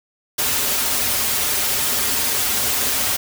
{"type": "noise with comb filter", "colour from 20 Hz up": "white", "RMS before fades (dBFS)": -20, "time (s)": [0.38, 3.17], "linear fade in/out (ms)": 10, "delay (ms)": 6, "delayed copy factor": -0.75, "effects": []}